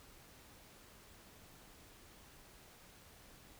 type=silence; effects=pink hiss -60 dBFS RMS until 3.59 s